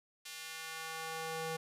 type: tone with high-pass filter sweep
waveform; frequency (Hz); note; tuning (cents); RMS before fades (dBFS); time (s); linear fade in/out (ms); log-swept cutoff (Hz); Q
square; 161.5; E3; -35; -42; 0.25-1.57; 10; 2900 to 370; 0.86
effects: resampled to 32000 Hz